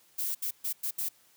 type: noise bursts at uneven times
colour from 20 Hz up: violet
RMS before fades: -32 dBFS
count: 5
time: 0.18-0.35 / 0.42-0.51 / 0.64-0.73 / 0.83-0.91 / 0.98-1.09 s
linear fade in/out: 10 ms
effects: white hiss -63 dBFS RMS until 1.36 s + high-pass 80 Hz 12 dB/octave